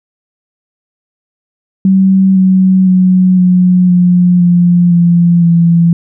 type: tone with pitch steps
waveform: sine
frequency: 191 / 187.72 / 184.49 / 181.32 / 178.21 / 175.15 / 172.14 / 169.18 Hz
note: G3 / F#3 / F#3 / F#3 / F3 / F3 / F3 / E3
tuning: -45 / +25 / -5 / -35 / +35 / +5 / -25 / +45 cents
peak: -4 dBFS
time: 1.85-5.93 s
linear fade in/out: 2 ms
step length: 510 ms
effects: none